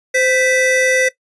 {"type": "tone pair together", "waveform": "square", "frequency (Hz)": [516, 1977.6], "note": ["C5", "B6"], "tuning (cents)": [-24, 2], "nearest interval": "octave + major seventh", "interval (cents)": 2326, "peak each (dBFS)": -16, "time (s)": [0.14, 1.09], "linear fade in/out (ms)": 10, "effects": ["noise-tail reverb RT60 0.1 s tail -17 dB re dry", "resampled to 22050 Hz"]}